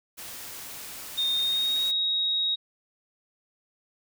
white noise, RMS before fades -40 dBFS, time 0.17-1.92 s, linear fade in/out 20 ms
sine tone with pitch glide, 3669 to 3783 Hz, A#7 to A#7, -28 to +25 cents, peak -23 dBFS, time 1.17-2.56 s, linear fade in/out 20 ms, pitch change +53 cents, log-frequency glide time 1.34-1.88 s
effects none

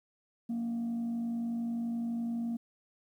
sine tone with frequency modulation, 233.1 Hz, A#3, in tune, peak -29 dBFS, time 0.49-2.57 s, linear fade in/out 10 ms, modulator 51.6 Hz, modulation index 0.21, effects tanh soft clip ceiling -30 dBFS + 11-bit

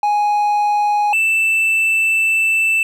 triangle tone pair in turn, 830.6 / 2652 Hz, G#5 / E7, 0 / +10 cents, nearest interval octave + minor sixth, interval 2010 cents, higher second, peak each -11 dBFS, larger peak neither, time 0.03-1.13 / 1.13-2.83 s, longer second, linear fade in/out 2 ms, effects none

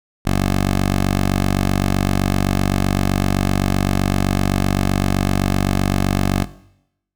10% pulse tone, 47.8 Hz, G1, 43 cents flat, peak -7 dBFS, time 0.25-6.45 s, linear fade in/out 20 ms, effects noise-tail reverb RT60 0.8 s tail -17 dB re dry

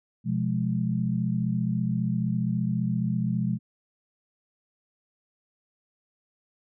sine chord, F diminished, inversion second, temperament just, 125.72 / 174.61 / 209.5 Hz, Cb3 / F3 / Ab3, +31 / 0 / +15 cents, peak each -28 dBFS, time 0.24-3.59 s, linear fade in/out 50 ms, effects none

